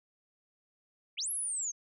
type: linear two-way sweep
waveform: sine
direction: up then down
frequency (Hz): 1998 to 11350 to 6230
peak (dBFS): -32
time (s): 1.17-1.72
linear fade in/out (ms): 20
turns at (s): 1.31
effects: none